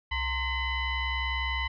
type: tone with frequency modulation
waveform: sine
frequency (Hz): 1046.5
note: C6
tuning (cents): 0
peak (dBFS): -27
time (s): 0.11-1.68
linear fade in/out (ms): 10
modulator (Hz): 981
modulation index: 1.9
effects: none